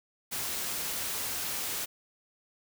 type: noise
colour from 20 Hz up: white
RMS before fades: -34 dBFS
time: 0.31-1.86 s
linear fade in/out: 20 ms
effects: none